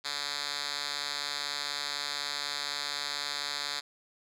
5% pulse tone with band-pass filter, 144.1 Hz, D3, 33 cents flat, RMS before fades -35 dBFS, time 0.04-3.81 s, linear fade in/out 20 ms, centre 4200 Hz, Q 1.7, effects none

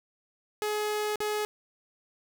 sawtooth tone with dropouts, 422.1 Hz, G#4, 28 cents sharp, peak -24 dBFS, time 0.62-1.45 s, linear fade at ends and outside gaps 0 ms, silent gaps 1.158-1.204 s, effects none

